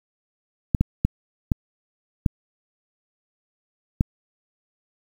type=clicks; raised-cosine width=5 ms; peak=-5 dBFS; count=6; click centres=0.748 / 0.81 / 1.05 / 1.518 / 2.262 / 4.009 s; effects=7-bit